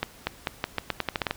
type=accelerating click train; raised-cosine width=0.3 ms; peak=-9 dBFS; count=12; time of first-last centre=0.03-1.31 s; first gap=240 ms; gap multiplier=0.84; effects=pink hiss -50 dBFS RMS until 1.36 s